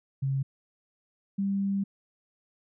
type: tone pair in turn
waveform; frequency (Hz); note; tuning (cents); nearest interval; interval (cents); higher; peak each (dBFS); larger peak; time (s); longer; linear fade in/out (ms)
sine; 135.7 / 197.34; C#3 / G3; -36 / +12; tritone; 648; second; -25; neither; 0.22-0.43 / 1.38-1.84; second; 10
effects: none